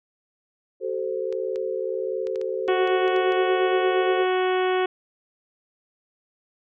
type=chord; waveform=sine; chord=F# diminished; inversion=none; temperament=equal with one note detuned; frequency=378.6 / 440 / 523.3 Hz; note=F#4 / A4 / C5; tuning=+40 / 0 / 0 cents; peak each=-29 dBFS; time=0.8-4.26 s; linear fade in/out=50 ms
type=clicks; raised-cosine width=0.2 ms; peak=-25 dBFS; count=10; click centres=1.326 / 1.559 / 2.27 / 2.358 / 2.414 / 2.679 / 2.875 / 3.079 / 3.163 / 3.322 s
type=harmonic tone; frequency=370 Hz; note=F#4; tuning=in tune; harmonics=1 / 2 / 3 / 4 / 5 / 6 / 7 / 8 / 9; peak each=-21 / -27 / -31 / -33 / -35 / -37 / -38 / -39 / -40 dBFS; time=2.68-4.86 s; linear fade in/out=5 ms
effects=none